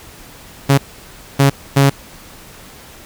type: tone bursts at uneven times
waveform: sawtooth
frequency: 138.59 Hz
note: C#3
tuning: in tune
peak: -4 dBFS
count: 3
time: 0.69-0.78 / 1.39-1.5 / 1.76-1.9 s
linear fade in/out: 10 ms
effects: pink hiss -39 dBFS RMS until 3.05 s